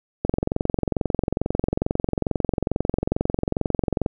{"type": "click train", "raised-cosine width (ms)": 2, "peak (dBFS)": -7, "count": 86, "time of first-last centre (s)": [0.25, 4.062], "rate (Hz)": 22.3, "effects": []}